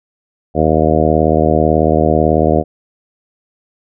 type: harmonic tone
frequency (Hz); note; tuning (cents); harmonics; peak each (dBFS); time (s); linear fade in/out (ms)
78.2; D#2; +9; 1 / 2 / 3 / 4 / 5 / 6 / 7 / 8 / 9; -18 / -18 / -18 / -18 / -18 / -18 / -18 / -18 / -18; 0.54-2.64; 50
effects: none